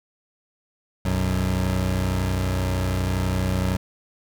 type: tone pair together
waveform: 25% pulse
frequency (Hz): 61.86 / 92.6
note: B1 / F#2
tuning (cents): +3 / +2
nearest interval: perfect fifth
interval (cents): 699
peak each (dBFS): -22 / -19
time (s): 1.05-3.77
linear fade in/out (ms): 5
effects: none